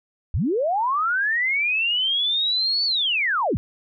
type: linear two-way sweep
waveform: sine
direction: up then down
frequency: 52 to 4528 to 52 Hz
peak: -19 dBFS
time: 0.34-3.57 s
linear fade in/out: 0 ms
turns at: 2.85 s
effects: none